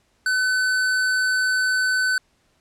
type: tone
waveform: square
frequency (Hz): 1512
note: F#6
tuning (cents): +37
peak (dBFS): -19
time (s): 0.26-2.18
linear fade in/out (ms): 2
effects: pink hiss -64 dBFS RMS until 2.6 s + low-pass 9000 Hz 12 dB/octave